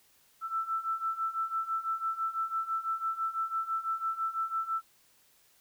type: beating tone pair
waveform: sine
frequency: 1324 / 1330 Hz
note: E6 / E6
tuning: +7 / +15 cents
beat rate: 6 Hz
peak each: -35 / -32 dBFS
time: 0.41-4.82 s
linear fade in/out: 50 ms
effects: white hiss -65 dBFS RMS until 5.6 s